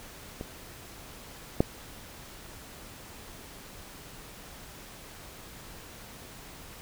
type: clicks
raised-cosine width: 2 ms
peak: -22 / -7 dBFS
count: 2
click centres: 0.411 / 1.605 s
effects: pink hiss -47 dBFS RMS until 6.81 s